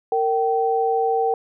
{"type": "tone pair together", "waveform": "sine", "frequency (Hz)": [459, 771.9], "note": ["A#4", "G5"], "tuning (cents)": [-27, -27], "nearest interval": "major sixth", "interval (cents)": 900, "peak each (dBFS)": -20, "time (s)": [0.12, 1.34], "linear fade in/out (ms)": 2, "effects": []}